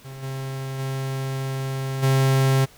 45% pulse tone with level steps, 133.8 Hz, C3, 39 cents sharp, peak -35 / -28 / -25 / -16 dBFS, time 0.04-2.66 s, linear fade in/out 20 ms, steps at 0.22 / 0.78 / 2.02 s, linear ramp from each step 20 ms, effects pink hiss -50 dBFS RMS until 2.77 s

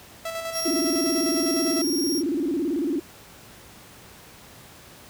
sawtooth tone with tremolo, 659.3 Hz, E5, in tune, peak -24 dBFS, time 0.25-1.82 s, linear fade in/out 5 ms, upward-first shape square, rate 9.9 Hz, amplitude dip 40%
sawtooth tone, 5590 Hz, F8, 1 cent sharp, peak -24 dBFS, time 0.52-2.23 s, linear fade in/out 50 ms
sine tone with vibrato, 310 Hz, D#4, 6 cents flat, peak -22 dBFS, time 0.65-3 s, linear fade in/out 10 ms, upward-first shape square, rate 18 Hz, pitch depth 180 cents each way
effects pink hiss -47 dBFS RMS until 5.09 s + high-pass 60 Hz 12 dB/octave

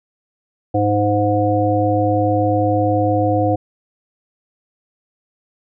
harmonic tone, 103.6 Hz, G#2, 4 cents flat, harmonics 1 / 3 / 5 / 7, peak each -19 / -19 / -19 / -19 dBFS, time 0.74-3.56 s, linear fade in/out 10 ms, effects none

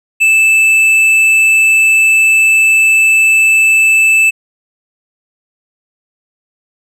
sine tone with tanh clipping, 2633 Hz, E7, 3 cents flat, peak -7 dBFS, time 0.2-4.31 s, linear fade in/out 20 ms, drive 8 dB, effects none

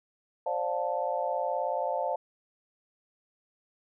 sine chord, D minor seventh, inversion third, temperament just, 528.6 / 587.3 / 704.8 / 881 Hz, C5 / D5 / F5 / A5, +18 / 0 / +16 / +2 cents, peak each -33 dBFS, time 0.46-2.16 s, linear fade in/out 5 ms, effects none

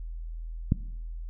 click, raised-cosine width 5 ms, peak -9 dBFS, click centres 0.721 s, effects noise-tail reverb RT60 0.8 s tail -19 dB re dry + added 41 Hz sine -34 dBFS peak until 1.29 s

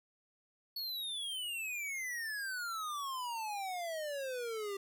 square exponential sweep, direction down, 4435 to 389.8 Hz, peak -38 dBFS, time 0.76-4.77 s, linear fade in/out 5 ms, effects none

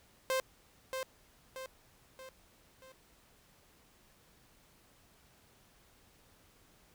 sawtooth tone with echo, 523.3 Hz, C5, in tune, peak -26 dBFS, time 0.3-0.4 s, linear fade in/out 0 ms, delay 630 ms, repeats 4, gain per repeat -6 dB, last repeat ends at 2.92 s, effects pink hiss -65 dBFS RMS until 6.94 s

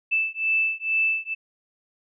sine beating tone pair, 2637 / 2639.2 Hz, E7 / E7, 0 / +1 cents, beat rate 2.2 Hz, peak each -24 dBFS, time 0.11-1.35 s, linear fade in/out 20 ms, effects none

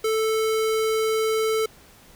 square tone, 440 Hz, A4, in tune, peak -21 dBFS, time 0.04-1.66 s, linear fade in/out 5 ms, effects pink hiss -51 dBFS RMS until 2.15 s

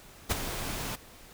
pink noise with ADSR envelope, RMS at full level -25 dBFS, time 0.29-0.96 s, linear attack 23 ms, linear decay 25 ms, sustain -10 dB, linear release 10 ms, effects pink hiss -52 dBFS RMS until 1.33 s

